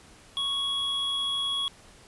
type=tone pair together; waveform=triangle; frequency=1107 / 3337 Hz; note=C#6 / G#7; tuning=-3 / +8 cents; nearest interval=octave + perfect fifth; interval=1911 cents; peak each=-36 / -25 dBFS; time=0.37-1.68 s; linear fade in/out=0 ms; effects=pink hiss -53 dBFS RMS until 2.07 s + resampled to 24000 Hz